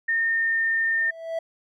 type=tone with pitch glide; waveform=sine; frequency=1825 to 1814.5 Hz; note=A#6 to A#6; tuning=-37 to -47 cents; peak=-20 dBFS; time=0.08-1.11 s; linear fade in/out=10 ms; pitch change=-10 cents; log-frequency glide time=0.26-0.69 s
type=tone with exponential growth; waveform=triangle; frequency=657 Hz; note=E5; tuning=6 cents flat; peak=-21 dBFS; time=0.83-1.39 s; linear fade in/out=5 ms; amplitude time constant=120 ms
effects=none